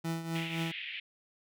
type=tone with tremolo; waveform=30% pulse; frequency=164.81 Hz; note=E3; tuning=in tune; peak=-28 dBFS; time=0.04-0.72 s; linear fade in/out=10 ms; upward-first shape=triangle; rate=3.9 Hz; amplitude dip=70%
type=band-pass noise; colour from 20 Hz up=pink; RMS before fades=-41 dBFS; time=0.35-1 s; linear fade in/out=5 ms; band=2000 to 3300 Hz; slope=48 dB/octave
effects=none